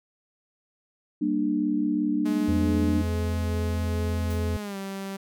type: chord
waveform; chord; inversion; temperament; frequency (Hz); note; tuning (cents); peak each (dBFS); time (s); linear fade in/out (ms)
sine; G minor; none; equal with one note detuned; 196 / 233.1 / 298.6; G3 / Bb3 / D4; 0 / 0 / +29; -30 / -28 / -24; 1.21-3.02; 10
type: tone with pitch glide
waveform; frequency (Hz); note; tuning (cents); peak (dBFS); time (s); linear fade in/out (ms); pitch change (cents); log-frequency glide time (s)
sawtooth; 211.3 to 194.89; G#3 to G3; +30 to -10; -28; 2.25-5.17; 10; -140; 4.58-4.77
type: harmonic tone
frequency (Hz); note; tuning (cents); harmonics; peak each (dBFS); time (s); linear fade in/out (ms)
85; F2; -46; 1 / 3 / 5 / 6; -25 / -36 / -38 / -41; 2.48-4.57; 5
type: noise with exponential decay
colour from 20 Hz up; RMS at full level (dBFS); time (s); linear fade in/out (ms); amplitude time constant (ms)
white; -42; 4.3-4.53; 5; 50
effects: none